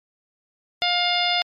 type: harmonic tone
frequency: 708 Hz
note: F5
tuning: 23 cents sharp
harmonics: 1 / 2 / 3 / 4 / 5 / 6 / 7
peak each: -24 / -31 / -26 / -27 / -24 / -32 / -28 dBFS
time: 0.82-1.42 s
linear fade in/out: 0 ms
effects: MP3 64 kbps